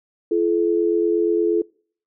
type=tone pair together; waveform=sine; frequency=340.6 / 429.1 Hz; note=F4 / A4; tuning=-43 / -43 cents; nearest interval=major third; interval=400 cents; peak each=-19 dBFS; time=0.31-1.62 s; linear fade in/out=5 ms; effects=noise-tail reverb RT60 0.5 s tail -25 dB re dry